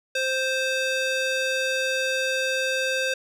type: tone with band-pass filter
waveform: square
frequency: 523.3 Hz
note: C5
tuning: in tune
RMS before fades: -25 dBFS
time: 0.15-3.14 s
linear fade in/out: 5 ms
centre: 2900 Hz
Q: 0.7
effects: none